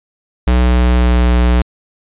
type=tone with pitch glide; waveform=square; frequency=61.7 to 60.61 Hz; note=B1 to B1; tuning=-1 to -32 cents; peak=-9 dBFS; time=0.47-1.62 s; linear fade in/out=5 ms; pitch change=-31 cents; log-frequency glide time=0.57-1.35 s; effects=resampled to 8000 Hz